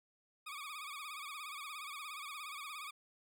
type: tone with vibrato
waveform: 20% pulse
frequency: 1181 Hz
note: D6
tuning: 9 cents sharp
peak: -39 dBFS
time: 0.46-2.91 s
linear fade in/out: 10 ms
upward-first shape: sine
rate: 17 Hz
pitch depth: 110 cents each way
effects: none